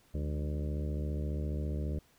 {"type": "harmonic tone with a mistuned harmonic", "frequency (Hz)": 74.7, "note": "D2", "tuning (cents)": 30, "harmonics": [1, 2, 3, 4, 5, 6, 7, 8], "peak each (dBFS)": [-33, -39, -43, -45, -47, -49, -50, -51], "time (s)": [0.14, 1.99], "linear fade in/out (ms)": 5, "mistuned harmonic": 3, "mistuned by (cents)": -88, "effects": ["pink hiss -66 dBFS RMS until 2.18 s"]}